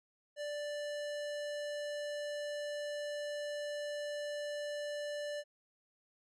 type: tone with low-pass filter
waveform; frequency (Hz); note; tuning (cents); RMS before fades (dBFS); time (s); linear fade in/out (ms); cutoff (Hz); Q
square; 587.3; D5; 0; -40; 0.36-5.44; 50; 7900; 0.73
effects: none